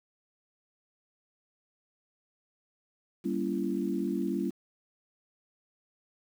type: chord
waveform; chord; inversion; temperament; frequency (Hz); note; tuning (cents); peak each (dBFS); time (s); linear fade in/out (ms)
sine; G diminished seventh; none; just; 196 / 235.2 / 282.2 / 338.7; G3 / Bb3 / Db4 / Fb4; 0 / +16 / +31 / +47; -33 / -35 / -34 / -33; 3.24-4.51; 20
effects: 9-bit